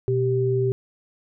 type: tone pair together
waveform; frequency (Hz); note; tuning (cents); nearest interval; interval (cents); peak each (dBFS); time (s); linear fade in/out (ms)
sine; 123.41 / 390; B2 / G4; -1 / -9; octave + minor sixth; 1992; -22 / -21; 0.08-0.72; 0
effects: none

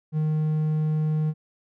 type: tone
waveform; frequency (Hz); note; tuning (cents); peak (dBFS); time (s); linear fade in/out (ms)
triangle; 154.6; D#3; -11; -19; 0.12-1.34; 50
effects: none

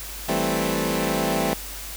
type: chord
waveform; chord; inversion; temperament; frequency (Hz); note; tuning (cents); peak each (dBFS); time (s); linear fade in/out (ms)
15% pulse; A minor seventh; second; equal; 164.81 / 196 / 220 / 261.6; E3 / G3 / A3 / C4; 0 / 0 / 0 / 0; -21; 0.28-1.54; 10
effects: added 50 Hz sine -38 dBFS peak until 1.96 s + white hiss -36 dBFS RMS until 1.96 s

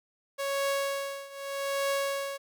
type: tone with tremolo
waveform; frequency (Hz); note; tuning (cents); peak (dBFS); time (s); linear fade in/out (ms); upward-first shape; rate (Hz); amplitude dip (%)
sawtooth; 554.4; C#5; 0; -22; 0.38-2.38; 20; triangle; 0.82; 90
effects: none

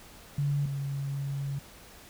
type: tone pair in turn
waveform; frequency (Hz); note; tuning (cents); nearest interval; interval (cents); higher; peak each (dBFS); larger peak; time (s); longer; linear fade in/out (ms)
sine; 142.9 / 139.15; D3 / C#3; -47 / +7; unison; 46; first; -25 / -30; first; 0.38-0.66 / 0.66-1.59; second; 5
effects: pink hiss -51 dBFS RMS until 2.09 s

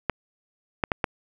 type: clicks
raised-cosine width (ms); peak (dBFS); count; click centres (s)
0.5; -7; 4; 0.097 / 0.838 / 0.918 / 1.042
effects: 8-bit

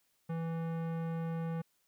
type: tone with tanh clipping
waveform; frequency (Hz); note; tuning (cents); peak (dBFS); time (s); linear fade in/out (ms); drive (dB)
sine; 164.81; E3; 0; -36; 0.29-1.62; 10; 18
effects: white hiss -75 dBFS RMS until 1.87 s

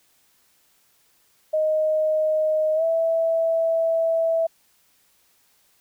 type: tone with pitch glide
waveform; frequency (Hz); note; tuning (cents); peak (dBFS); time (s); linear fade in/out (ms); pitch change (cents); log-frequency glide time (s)
sine; 622.3 to 656.6; D#5 to E5; 0 to -7; -18; 1.53-4.47; 10; +93; 2.75-2.83
effects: white hiss -62 dBFS RMS until 5.8 s

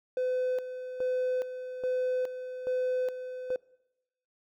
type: tone with tremolo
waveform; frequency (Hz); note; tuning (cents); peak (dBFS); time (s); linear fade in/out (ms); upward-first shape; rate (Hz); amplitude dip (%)
triangle; 507; B4; +45; -24; 0.17-3.56; 2; square; 1.2; 70
effects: noise-tail reverb RT60 0.9 s tail -25 dB re dry + tanh soft clip ceiling -20 dBFS

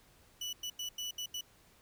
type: tone bursts at uneven times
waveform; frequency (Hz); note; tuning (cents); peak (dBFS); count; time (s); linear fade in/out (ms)
30% pulse; 2960; F#7; 0; -34; 6; 0.41-0.53 / 0.63-0.7 / 0.79-0.89 / 0.98-1.11 / 1.18-1.26 / 1.34-1.41; 5
effects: pink hiss -64 dBFS RMS until 1.81 s

